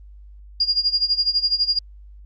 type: tone with tremolo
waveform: sine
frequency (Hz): 4831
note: D8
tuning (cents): +48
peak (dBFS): -14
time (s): 0.6-1.79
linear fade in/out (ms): 5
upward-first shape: sine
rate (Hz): 12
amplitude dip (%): 85
effects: added 50 Hz sine -40 dBFS peak until 2.25 s + Opus 32 kbps